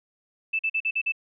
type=tone bursts; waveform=sine; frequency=2637 Hz; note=E7; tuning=in tune; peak=-22 dBFS; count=6; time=0.53-1.122 s; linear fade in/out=10 ms; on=62 ms; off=44 ms; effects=none